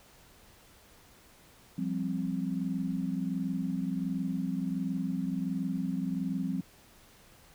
sine chord, F suspended second, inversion none, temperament equal, 174.61 / 196 / 261.6 Hz, F3 / G3 / C4, 0 / 0 / 0 cents, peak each -34 dBFS, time 1.78-6.61 s, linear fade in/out 5 ms, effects pink hiss -58 dBFS RMS until 7.54 s

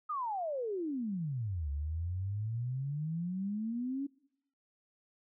sine exponential two-way sweep, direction down then up, 1272 to 69.6 to 284.5 Hz, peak -33 dBFS, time 0.09-4.07 s, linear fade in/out 10 ms, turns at 1.7 s, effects noise-tail reverb RT60 0.8 s tail -25 dB re dry

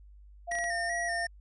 sine tone, 690 Hz, F5, 21 cents flat, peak -33 dBFS, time 0.47-1.27 s, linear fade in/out 20 ms
square tone with vibrato, 1864.7 Hz, A#6, in tune, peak -32 dBFS, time 0.51-1.27 s, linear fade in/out 5 ms, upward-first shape square, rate 2.6 Hz, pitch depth 45 cents each way
clicks, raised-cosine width 0.2 ms, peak -27 dBFS, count 4, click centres 0.518 / 0.553 / 0.587 / 0.641 s
effects added 50 Hz sine -50 dBFS peak until 1.4 s + resampled to 24000 Hz

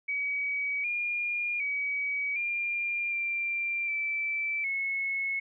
sine tone with pitch steps, 2269 / 2417 / 2270 / 2396 / 2370 / 2324 / 2189 Hz, C#7 / D7 / C#7 / D7 / D7 / D7 / C#7, +40 / +49 / +41 / +34 / +15 / -19 / -22 cents, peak -28 dBFS, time 0.08-5.4 s, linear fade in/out 10 ms, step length 760 ms, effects none

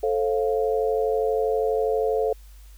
sine chord, F major, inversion first, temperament equal with one note detuned, 440 / 532.4 / 698.5 Hz, A4 / C5 / F5, 0 / +30 / 0 cents, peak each -22 / -26 / -28 dBFS, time 0.03-2.33 s, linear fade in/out 5 ms, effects added 50 Hz sine -43 dBFS peak until 2.77 s + white hiss -57 dBFS RMS until 2.77 s

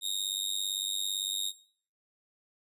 sawtooth tone with amplitude modulation, 3729 Hz, A#7, in tune, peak -23 dBFS, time 0.01-1.53 s, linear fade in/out 50 ms, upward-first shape sine, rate 97.8 Hz, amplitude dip 95%, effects noise-tail reverb RT60 0.5 s tail -17 dB re dry + resampled to 32000 Hz

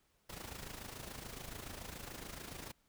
pink noise with amplitude modulation, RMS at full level -45 dBFS, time 0.29-2.72 s, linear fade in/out 10 ms, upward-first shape sine, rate 27 Hz, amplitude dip 65%, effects pink hiss -75 dBFS RMS until 2.88 s

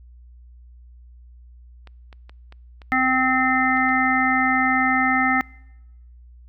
clicks, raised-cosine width 0.3 ms, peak -28 dBFS, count 8, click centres 1.873 / 2.128 / 2.295 / 2.524 / 2.818 / 2.93 / 3.772 / 3.891 s
harmonic tone, 259.2 Hz, C4, 16 cents flat, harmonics 1 / 3 / 5 / 7 / 8, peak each -23 / -23 / -23 / -23 / -23 dBFS, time 2.92-5.41 s, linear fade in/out 0 ms
effects noise-tail reverb RT60 1.0 s tail -26 dB re dry + added 60 Hz sine -43 dBFS peak until 6.48 s

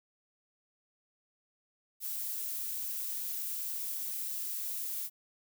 violet noise, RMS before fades -37 dBFS, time 2-5.1 s, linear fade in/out 50 ms, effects none

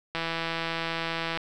click train, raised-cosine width 0.3 ms, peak -14 dBFS, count 203, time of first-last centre 0.15-1.374 s, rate 165 Hz, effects none

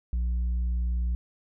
sine tone with tanh clipping, 59.8 Hz, A#1, 45 cents sharp, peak -25 dBFS, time 0.13-1.15 s, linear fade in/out 0 ms, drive 3 dB, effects none

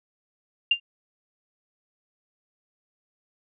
sine tone with exponential decay, 2794 Hz, F7, in tune, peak -13 dBFS, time 0.71-0.8 s, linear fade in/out 5 ms, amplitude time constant 19 ms, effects none

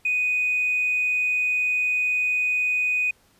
triangle tone with tanh clipping, 2489 Hz, D#7, in tune, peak -20 dBFS, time 0.05-3.11 s, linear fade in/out 5 ms, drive 4 dB, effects pink hiss -60 dBFS RMS until 3.39 s + resampled to 32000 Hz

